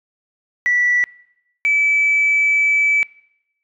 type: tone pair in turn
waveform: sine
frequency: 1958 / 2304 Hz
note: B6 / D7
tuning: -15 / -34 cents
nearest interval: minor third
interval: 281 cents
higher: second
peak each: -12 dBFS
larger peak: neither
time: 0.66-1.04 / 1.65-3.03 s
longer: second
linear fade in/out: 0 ms
effects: noise-tail reverb RT60 0.8 s tail -23 dB re dry + tanh soft clip ceiling -8 dBFS